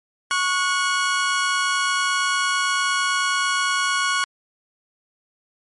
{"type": "tone pair together", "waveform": "sawtooth", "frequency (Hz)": [1108.7, 1455.3], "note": ["C#6", "F#6"], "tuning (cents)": [0, -29], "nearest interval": "perfect fourth", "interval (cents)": 471, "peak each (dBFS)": -18, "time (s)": [0.31, 4.24], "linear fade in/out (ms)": 0, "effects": ["low-pass 11000 Hz 12 dB/octave", "MP3 48 kbps"]}